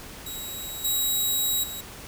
10% pulse tone with level steps, 3846 Hz, B7, 47 cents flat, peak -26 / -15 / -26 dBFS, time 0.26-1.81 s, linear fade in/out 5 ms, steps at 0.84 / 1.63 s, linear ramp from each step 10 ms, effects pink hiss -42 dBFS RMS until 2.07 s

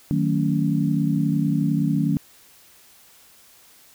sine chord, D# half-diminished seventh, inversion none, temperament just, 155.56 / 186.68 / 224 / 280 Hz, D#3 / F#3 / A3 / C#4, 0 / +16 / +31 / +18 cents, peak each -22 / -25 / -25 / -24 dBFS, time 0.11-2.17 s, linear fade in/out 0 ms, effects white hiss -52 dBFS RMS until 3.94 s

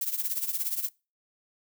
violet noise with tremolo, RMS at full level -27 dBFS, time 0.01-0.89 s, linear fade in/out 5 ms, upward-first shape triangle, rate 17 Hz, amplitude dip 85%, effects noise-tail reverb RT60 0.3 s tail -24 dB re dry

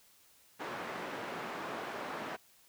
white band-pass noise, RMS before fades -41 dBFS, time 0.59-2.37 s, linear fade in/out 20 ms, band 210 to 1300 Hz, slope 12 dB/octave, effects white hiss -64 dBFS RMS until 2.68 s

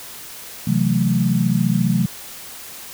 sine chord, F# half-diminished seventh, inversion second, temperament equal, 130.81 / 164.81 / 185 / 220 Hz, C3 / E3 / F#3 / A3, 0 / 0 / 0 / 0 cents, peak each -21 / -21 / -19 / -21 dBFS, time 0.67-2.06 s, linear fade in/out 5 ms, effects white hiss -36 dBFS RMS until 2.93 s

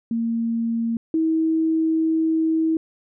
sine tone pair in turn, 230 / 321.3 Hz, A#3 / E4, -23 / -44 cents, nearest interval tritone, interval 579 cents, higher second, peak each -20 / -17 dBFS, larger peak second, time 0.11-0.97 / 1.14-2.77 s, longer second, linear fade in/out 2 ms, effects none

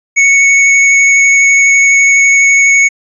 square tone with vibrato, 2217 Hz, C#7, in tune, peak -5 dBFS, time 0.16-2.89 s, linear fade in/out 20 ms, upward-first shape triangle, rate 12 Hz, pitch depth 11 cents each way, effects resampled to 22050 Hz

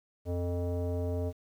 square tone with low-pass filter, 87.8 Hz, F2, 10 cents sharp, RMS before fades -32 dBFS, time 0.25-1.33 s, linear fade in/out 50 ms, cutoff 550 Hz, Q 4.3, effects 10-bit

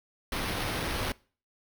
pink noise with sample-and-hold, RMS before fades -32 dBFS, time 0.32-1.12 s, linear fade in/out 2 ms, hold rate 7350 Hz, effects noise-tail reverb RT60 0.4 s tail -23 dB re dry

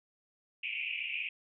pink band-pass noise, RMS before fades -37 dBFS, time 0.63-1.29 s, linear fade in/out 5 ms, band 2300 to 2800 Hz, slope 96 dB/octave, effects none

